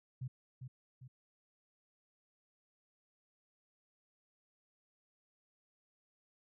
sine tone with echo, 128.5 Hz, C3, 31 cents flat, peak -38 dBFS, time 0.21-0.28 s, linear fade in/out 10 ms, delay 400 ms, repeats 2, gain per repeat -6 dB, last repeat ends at 1.08 s, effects none

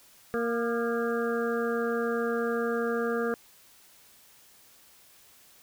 harmonic tone with a mistuned harmonic, 233.1 Hz, A#3, in tune, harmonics 1 / 2 / 3 / 5 / 6 / 7, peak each -32 / -28 / -39 / -37 / -38 / -38 dBFS, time 0.34-3.34 s, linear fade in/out 0 ms, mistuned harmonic 5, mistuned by +51 cents, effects white hiss -57 dBFS RMS until 5.62 s

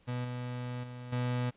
35% pulse tone with level steps, 123.47 Hz, B2, in tune, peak -31 / -34 / -40 / -28 dBFS, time 0.07-1.51 s, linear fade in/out 20 ms, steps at 0.24 / 0.83 / 1.12 s, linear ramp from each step 10 ms, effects pink hiss -66 dBFS RMS until 1.56 s + resampled to 8000 Hz

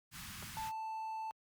pink band-stop noise, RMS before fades -47 dBFS, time 0.11-0.72 s, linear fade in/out 50 ms, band 210 to 1100 Hz, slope 24 dB/octave
clicks, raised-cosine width 0.5 ms, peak -34 dBFS, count 2, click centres 0.426 / 0.431 s
triangle tone, 882 Hz, A5, 4 cents sharp, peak -37 dBFS, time 0.57-1.31 s, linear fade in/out 0 ms
effects high-pass 60 Hz 12 dB/octave + Opus 48 kbps

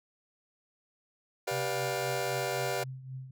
sawtooth chord, G dominant seventh, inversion none, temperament just, 392 / 490 / 588 / 705.6 Hz, G4 / B4 / D5 / F5, 0 / -14 / +2 / +18 cents, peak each -32 dBFS, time 1.47-2.84 s, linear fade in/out 10 ms
sine tone with tremolo, 130.81 Hz, C3, in tune, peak -36 dBFS, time 1.51-3.31 s, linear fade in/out 5 ms, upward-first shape triangle, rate 3.8 Hz, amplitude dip 70%
effects none

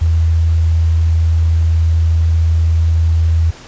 sine tone, 81.7 Hz, E2, 15 cents flat, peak -9 dBFS, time 0.01-3.51 s, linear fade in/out 10 ms, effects pink hiss -37 dBFS RMS until 3.67 s + resampled to 16000 Hz

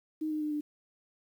sine tone with pitch steps, 311.1 / 306.5 / 301.9 / 297.4 Hz, D#4 / D#4 / D4 / D4, 0 / -26 / +48 / +22 cents, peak -30 dBFS, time 0.21-0.61 s, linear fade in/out 10 ms, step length 100 ms, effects 10-bit

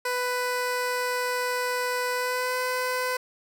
15% pulse tone with pitch glide, 496.8 to 505.5 Hz, B4 to B4, +10 to +40 cents, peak -19 dBFS, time 0.05-3.17 s, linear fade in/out 5 ms, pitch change +30 cents, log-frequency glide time 2.13-2.56 s, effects none

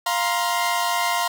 sawtooth chord, F suspended fourth, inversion none, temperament equal with one note detuned, 698.5 / 945.9 / 1046.5 Hz, F5 / Bb5 / C6, 0 / +25 / 0 cents, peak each -21 dBFS, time 0.06-1.28 s, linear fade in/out 5 ms, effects none

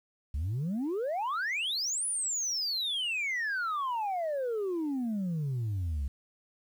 sine exponential two-way sweep, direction up then down, 65.3 to 10050 to 65.3 Hz, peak -27 dBFS, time 0.34-6.08 s, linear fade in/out 5 ms, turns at 2.06 s, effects tanh soft clip ceiling -28 dBFS + 10-bit

